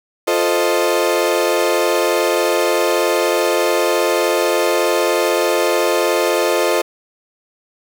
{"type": "chord", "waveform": "35% pulse", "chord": "F dominant seventh", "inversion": "none", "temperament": "equal", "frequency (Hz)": [349.2, 440, 523.3, 622.3], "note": ["F4", "A4", "C5", "Eb5"], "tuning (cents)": [0, 0, 0, 0], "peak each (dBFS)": -18, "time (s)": [0.27, 6.82], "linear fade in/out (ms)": 10, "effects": []}